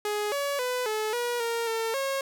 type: tone with pitch steps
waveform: sawtooth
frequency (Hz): 417.8 / 566 / 499.7 / 431.4 / 481.6 / 464 / 451.5 / 544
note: G#4 / C#5 / B4 / A4 / B4 / A#4 / A4 / C#5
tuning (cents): +10 / +36 / +20 / -34 / -44 / -8 / +45 / -33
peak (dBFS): -23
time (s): 0.05-2.21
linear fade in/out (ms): 2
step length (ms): 270
effects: 10-bit